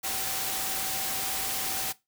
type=tone in noise; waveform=sine; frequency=769 Hz; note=G5; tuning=33 cents flat; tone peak=-40 dBFS; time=0.03-1.93 s; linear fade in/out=20 ms; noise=white; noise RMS=-31 dBFS; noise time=0.03-1.93 s; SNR=-12 dB; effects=noise-tail reverb RT60 0.2 s tail -18 dB re dry